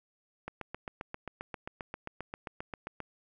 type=click train; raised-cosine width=0.5 ms; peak=-23 dBFS; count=20; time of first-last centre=0.48-3.003 s; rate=7.53 Hz; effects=none